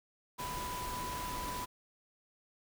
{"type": "tone in noise", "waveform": "sine", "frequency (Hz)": 992, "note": "B5", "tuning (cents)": 7, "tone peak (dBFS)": -39, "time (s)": [0.38, 1.66], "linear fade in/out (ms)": 20, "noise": "pink", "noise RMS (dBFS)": -42, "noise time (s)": [0.38, 1.66], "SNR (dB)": 0, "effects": []}